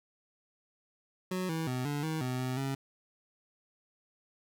25% pulse tone with pitch steps, 184.4 / 162 / 127 / 145.3 / 158.4 / 127.1 / 128.2 / 135.9 Hz, F#3 / E3 / B2 / D3 / D#3 / C3 / C3 / C#3, -6 / -30 / +49 / -18 / +31 / -50 / -35 / -34 cents, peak -28 dBFS, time 1.31-2.75 s, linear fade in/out 5 ms, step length 180 ms, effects none

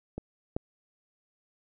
clicks, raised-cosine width 2 ms, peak -22 / -16 dBFS, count 2, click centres 0.18 / 0.565 s, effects none

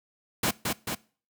pink noise with echo, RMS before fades -25 dBFS, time 0.43-0.51 s, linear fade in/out 5 ms, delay 220 ms, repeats 2, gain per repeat -3 dB, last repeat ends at 0.95 s, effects noise-tail reverb RT60 0.4 s tail -22 dB re dry + high-pass 100 Hz 12 dB/octave

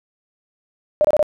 sine tone bursts, 603 Hz, D5, 46 cents sharp, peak -11 dBFS, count 4, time 1.01-1.228 s, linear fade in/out 0 ms, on 35 ms, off 26 ms, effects none

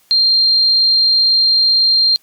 sine tone, 4186 Hz, C8, in tune, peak -9 dBFS, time 0.11-2.16 s, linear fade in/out 0 ms, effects white hiss -54 dBFS RMS until 2.22 s + Opus 48 kbps

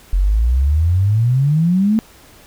sine exponential sweep, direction up, 44.13 to 226.1 Hz, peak -11 dBFS, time 0.13-1.99 s, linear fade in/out 0 ms, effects pink hiss -45 dBFS RMS until 2.46 s

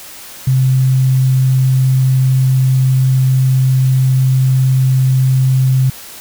sine tone, 130.81 Hz, C3, in tune, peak -8 dBFS, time 0.47-5.9 s, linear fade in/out 5 ms, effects white hiss -33 dBFS RMS until 6.2 s

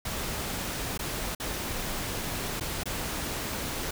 pink noise with dropouts, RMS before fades -33 dBFS, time 0.05-3.91 s, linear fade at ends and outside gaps 5 ms, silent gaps 0.977-0.991 / 1.35-1.399 / 2.599-2.608 / 2.835-2.856 s, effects none

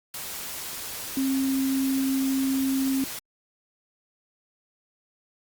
sine tone in noise, 267.8 Hz, C4, 40 cents sharp, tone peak -22 dBFS, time 1.17-3.04 s, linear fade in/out 2 ms, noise white, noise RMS -35 dBFS, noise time 0.14-3.19 s, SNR +10 dB, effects Opus 48 kbps

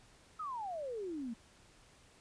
sine exponential sweep, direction down, 1318.5 to 220 Hz, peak -38 dBFS, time 0.39-1.34 s, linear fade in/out 10 ms, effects pink hiss -63 dBFS RMS until 2.2 s + resampled to 22050 Hz

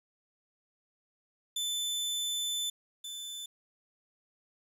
sawtooth tone pair in turn, 3520 / 3520 Hz, A7 / A7, 0 / 0 cents, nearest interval unison, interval 0 cents, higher neither, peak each -28 / -36 dBFS, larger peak first, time 1.56-2.7 / 3.04-3.46 s, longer first, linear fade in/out 5 ms, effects resampled to 32000 Hz + 10-bit

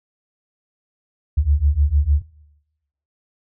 sine beating tone pair, 69.3 / 75.9 Hz, C#2 / D#2, 0 / -42 cents, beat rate 6.6 Hz, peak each -18 / -16 dBFS, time 1.37-2.22 s, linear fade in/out 10 ms, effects noise-tail reverb RT60 0.9 s tail -19 dB re dry

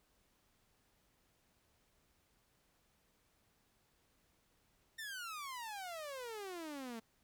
sawtooth exponential sweep, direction down, 1838 to 219.7 Hz, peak -40 dBFS, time 4.98-7 s, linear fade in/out 10 ms, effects pink hiss -75 dBFS RMS until 7.23 s

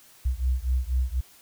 sine beating tone pair, 61.74 / 65.84 Hz, B1 / C2, 0 / +11 cents, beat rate 4.1 Hz, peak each -25 / -26 dBFS, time 0.25-1.21 s, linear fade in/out 10 ms, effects white hiss -54 dBFS RMS until 1.41 s

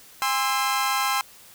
sawtooth chord, Ab augmented, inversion none, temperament equal with one note detuned, 810.7 / 1046.5 / 1318.5 Hz, Ab5 / C6 / E6, -42 / 0 / 0 cents, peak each -23 / -21 / -24 dBFS, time 0.22-1.21 s, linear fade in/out 0 ms, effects white hiss -49 dBFS RMS until 1.54 s

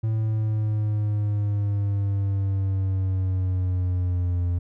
triangle exponential sweep, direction down, 111 to 87.31 Hz, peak -19 dBFS, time 0.03-4.59 s, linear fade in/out 10 ms, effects none

